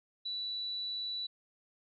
sine tone, 3951 Hz, B7, in tune, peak -35 dBFS, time 0.25-1.27 s, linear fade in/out 10 ms, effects none

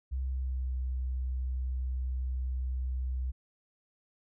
sine tone with pitch glide, 65.3 to 63.73 Hz, C2 to C2, -3 to -45 cents, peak -30 dBFS, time 0.11-3.32 s, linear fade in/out 20 ms, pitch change -42 cents, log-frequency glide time 0.23-0.73 s, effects none

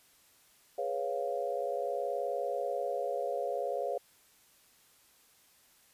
sine chord, C# dominant seventh, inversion second, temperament equal, 415.3 / 493.9 / 554.4 / 698.5 Hz, G#4 / B4 / C#5 / E#5, 0 / 0 / 0 / 0 cents, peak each -39 / -37 / -35 / -37 dBFS, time 0.78-3.98 s, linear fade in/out 5 ms, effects white hiss -64 dBFS RMS until 5.93 s + resampled to 32000 Hz

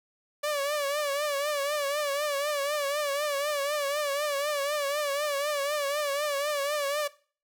sawtooth tone with vibrato, 578 Hz, D5, 28 cents flat, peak -23 dBFS, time 0.43-7.08 s, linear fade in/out 10 ms, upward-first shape triangle, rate 4 Hz, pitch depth 93 cents each way, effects noise-tail reverb RT60 0.4 s tail -19 dB re dry

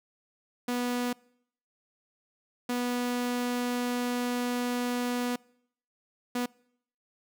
sawtooth tone bursts at uneven times, 244.9 Hz, B3, 14 cents flat, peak -24 dBFS, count 3, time 0.68-1.13 / 2.69-5.36 / 6.35-6.46 s, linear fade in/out 5 ms, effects noise-tail reverb RT60 0.7 s tail -25 dB re dry

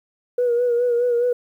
sine tone with vibrato, 482.7 Hz, B4, 40 cents flat, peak -15 dBFS, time 0.38-1.33 s, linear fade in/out 5 ms, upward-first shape sine, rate 4.8 Hz, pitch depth 41 cents each way, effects tanh soft clip ceiling -12 dBFS + 9-bit

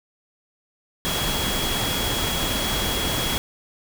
sine tone in noise, 3322 Hz, G#7, in tune, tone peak -28 dBFS, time 1.05-3.38 s, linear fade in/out 0 ms, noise pink, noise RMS -25 dBFS, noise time 1.05-3.38 s, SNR -6 dB, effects none

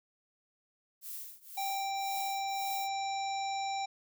violet noise with tremolo, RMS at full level -41 dBFS, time 1.01-2.89 s, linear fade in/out 50 ms, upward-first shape triangle, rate 1.9 Hz, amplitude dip 95%
harmonic tone, 784 Hz, G5, in tune, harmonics 1 / 3 / 5 / 7 / 9, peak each -33 / -44 / -44 / -48 / -49 dBFS, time 1.57-3.86 s, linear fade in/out 10 ms
effects none

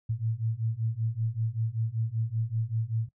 sine beating tone pair, 110 / 115.2 Hz, A2 / A#2, 0 / -20 cents, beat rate 5.2 Hz, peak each -31 / -30 dBFS, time 0.09-3.09 s, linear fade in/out 10 ms, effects noise-tail reverb RT60 0.1 s tail -19 dB re dry

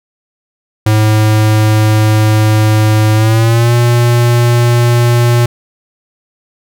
square tone with pitch glide, 107.9 to 119.72 Hz, A2 to A#2, -33 to +47 cents, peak -7 dBFS, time 0.86-5.46 s, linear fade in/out 5 ms, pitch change +180 cents, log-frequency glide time 3.14-3.74 s, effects none

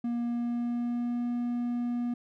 triangle tone with pitch glide, 237.5 to 241 Hz, A#3 to B3, +33 to -42 cents, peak -26 dBFS, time 0.04-2.14 s, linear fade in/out 5 ms, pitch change +25 cents, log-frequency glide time 0.23-1.27 s, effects none

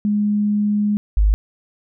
sine tone pair in turn, 207.7 / 51.57 Hz, G#3 / G#1, 0 / -11 cents, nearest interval 2 octaves, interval 2411 cents, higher first, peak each -15 / -11 dBFS, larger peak second, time 0.05-0.97 / 1.17-1.34 s, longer first, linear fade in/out 0 ms, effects none

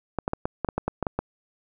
clicks, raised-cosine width 1 ms, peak -11 dBFS, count 11, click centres 0.187 / 0.279 / 0.334 / 0.455 / 0.647 / 0.688 / 0.78 / 0.88 / 1.027 / 1.068 / 1.19 s, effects none

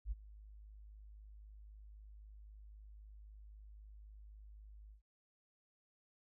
sine tone with ADSR envelope, 51.91 Hz, G#1, in tune, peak -34 dBFS, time 0.05-5.02 s, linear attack 64 ms, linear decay 24 ms, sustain -19 dB, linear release 110 ms, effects none

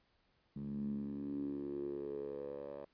10% pulse tone with band-pass filter sweep, 70.6 Hz, C#2, 32 cents sharp, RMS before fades -42 dBFS, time 0.56-2.85 s, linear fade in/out 5 ms, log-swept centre 180 to 610 Hz, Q 6.8, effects pink hiss -75 dBFS RMS until 2.93 s + resampled to 11025 Hz

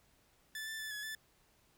sawtooth tone with pitch steps, 1749 / 1768 / 1749 / 1695 / 1751 Hz, A6 / A6 / A6 / G#6 / A6, -11 / +8 / -11 / +35 / -9 cents, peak -37 dBFS, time 0.55-1.15 s, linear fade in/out 2 ms, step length 120 ms, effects pink hiss -70 dBFS RMS until 1.77 s

